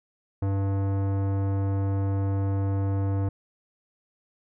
sine tone with tanh clipping, 98 Hz, G2, in tune, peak -25 dBFS, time 0.42-3.29 s, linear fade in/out 5 ms, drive 18 dB, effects none

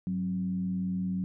sine tone with frequency modulation, 185 Hz, F#3, in tune, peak -28 dBFS, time 0.07-1.24 s, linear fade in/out 0 ms, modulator 83 Hz, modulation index 0.41, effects none

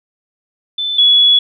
sine tone pair in turn, 3520 / 3388 Hz, A7 / G#7, 0 / +34 cents, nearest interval minor second, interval 66 cents, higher first, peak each -16 / -6 dBFS, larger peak second, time 0.78-0.98 / 0.98-1.39 s, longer second, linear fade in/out 5 ms, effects none

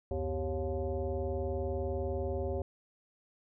sine tone with frequency modulation, 230 Hz, A#3, 23 cents flat, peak -31 dBFS, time 0.11-2.62 s, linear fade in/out 2 ms, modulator 160 Hz, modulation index 2.5, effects none

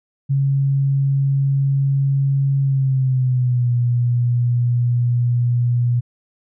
sine tone with pitch glide, 137.6 to 121.18 Hz, C#3 to B2, -12 to -32 cents, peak -14 dBFS, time 0.29-6.01 s, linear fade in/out 20 ms, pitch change -220 cents, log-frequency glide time 2.61-3.71 s, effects none

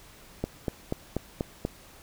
click train, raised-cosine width 2 ms, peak -14 dBFS, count 6, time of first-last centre 0.44-1.651 s, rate 4.13 Hz, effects pink hiss -52 dBFS RMS until 2.02 s

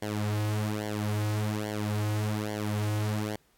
sawtooth tone with flanger, 105.7 Hz, G#2, 31 cents sharp, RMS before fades -30 dBFS, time 0.02-3.36 s, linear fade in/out 5 ms, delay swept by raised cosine 0.78 to 4.48 ms, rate 1.2 Hz, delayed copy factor -0.95, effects pink hiss -67 dBFS RMS until 3.57 s + AAC 64 kbps

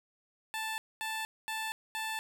15% pulse tone bursts, 880 Hz, A5, in tune, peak -28 dBFS, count 4, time 0.54-2.19 s, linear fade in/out 0 ms, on 240 ms, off 230 ms, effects none

